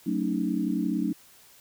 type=chord; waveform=sine; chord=D# half-diminished seventh; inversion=first; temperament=just; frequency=186.68 / 224 / 280 / 311.1 Hz; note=F#3 / A3 / C#4 / D#4; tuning=+16 / +31 / +18 / 0 cents; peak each=-30 dBFS; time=0.06-1.13 s; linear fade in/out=10 ms; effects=white hiss -55 dBFS RMS until 1.6 s